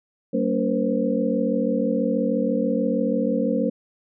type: tone cluster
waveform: sine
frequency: 190.9 / 229.6 / 284 / 478.8 / 525 Hz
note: G3 / A#3 / C#4 / A#4 / C5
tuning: -46 / -26 / +42 / +46 / +6 cents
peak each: -27 / -24 / -26 / -27 / -26 dBFS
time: 0.33-3.7 s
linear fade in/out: 10 ms
effects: none